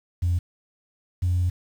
sine tone pair in turn, 87.31 / 89.2 Hz, F2 / F2, 0 / +37 cents, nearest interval unison, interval 37 cents, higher second, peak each -18 dBFS, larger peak neither, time 0.22-0.39 / 1.22-1.5 s, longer second, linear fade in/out 10 ms, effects tanh soft clip ceiling -16 dBFS + 8-bit

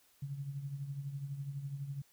sine tone with tremolo, 139.8 Hz, C#3, 15 cents sharp, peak -35 dBFS, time 0.22-2.02 s, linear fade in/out 5 ms, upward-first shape triangle, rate 12 Hz, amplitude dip 70%, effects white hiss -68 dBFS RMS until 2.12 s

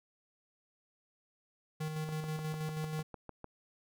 square tone with tremolo, 155.56 Hz, D#3, in tune, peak -35 dBFS, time 1.8-3.03 s, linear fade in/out 10 ms, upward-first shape square, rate 6.2 Hz, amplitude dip 35%
click train, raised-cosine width 1 ms, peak -30 dBFS, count 10, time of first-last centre 2.09-3.443 s, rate 6.65 Hz
effects none

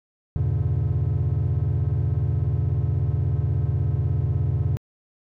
triangle chord, E diminished seventh, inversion none, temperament just, 82.41 / 98.89 / 118.67 / 142.4 Hz, E2 / G2 / Bb2 / Db3, 0 / +16 / +31 / +47 cents, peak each -23 dBFS, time 0.36-4.77 s, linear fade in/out 0 ms, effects tanh soft clip ceiling -12 dBFS

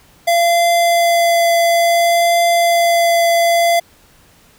square tone with vibrato, 683 Hz, F5, 39 cents flat, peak -11 dBFS, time 0.27-3.8 s, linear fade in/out 10 ms, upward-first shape triangle, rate 0.58 Hz, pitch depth 11 cents each way, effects pink hiss -49 dBFS RMS until 4.58 s

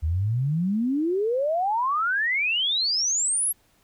sine exponential sweep, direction up, 74 to 11560 Hz, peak -21 dBFS, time 0.02-3.53 s, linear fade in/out 20 ms, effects pink hiss -63 dBFS RMS until 3.83 s

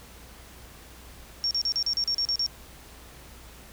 sine tone bursts, 5520 Hz, F8, 21 cents flat, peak -23 dBFS, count 10, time 1.44-2.463 s, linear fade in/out 0 ms, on 69 ms, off 37 ms, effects added 60 Hz sine -50 dBFS peak until 3.72 s + pink hiss -49 dBFS RMS until 3.72 s

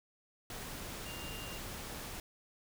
sine tone in noise, 2798 Hz, F7, 3 cents sharp, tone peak -48 dBFS, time 1.06-1.58 s, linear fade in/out 2 ms, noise pink, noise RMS -44 dBFS, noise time 0.5-2.2 s, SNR -7 dB, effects none

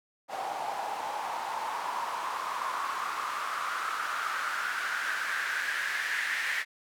white noise with band-pass filter sweep, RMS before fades -33 dBFS, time 0.28-6.65 s, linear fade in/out 50 ms, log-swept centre 760 to 1900 Hz, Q 5.3, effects none

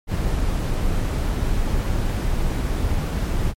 brown noise, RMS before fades -21 dBFS, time 0.07-3.54 s, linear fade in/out 50 ms, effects MP3 64 kbps

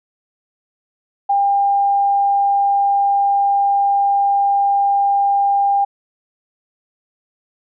sine tone, 800 Hz, G5, 35 cents sharp, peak -12 dBFS, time 1.29-5.85 s, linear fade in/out 10 ms, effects none

